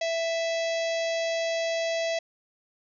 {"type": "harmonic tone with a mistuned harmonic", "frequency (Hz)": 662, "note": "E5", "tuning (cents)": 7, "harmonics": [1, 3, 4, 5, 6, 7, 8, 9, 10], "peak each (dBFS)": [-26, -36, -38, -40, -42, -43, -44, -45, -46], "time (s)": [0.01, 2.19], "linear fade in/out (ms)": 5, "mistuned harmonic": 4, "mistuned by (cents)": -26, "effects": []}